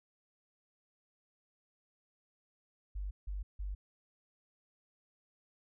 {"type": "tone bursts", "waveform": "sine", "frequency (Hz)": 49, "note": "G1", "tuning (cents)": 0, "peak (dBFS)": -36, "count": 3, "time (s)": [2.95, 3.75], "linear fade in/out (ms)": 10, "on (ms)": 160, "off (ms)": 160, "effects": []}